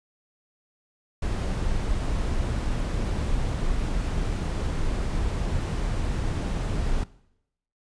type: noise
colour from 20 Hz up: brown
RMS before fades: -26 dBFS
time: 1.22-7.04 s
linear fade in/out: 5 ms
effects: noise-tail reverb RT60 0.8 s tail -20 dB re dry + resampled to 22050 Hz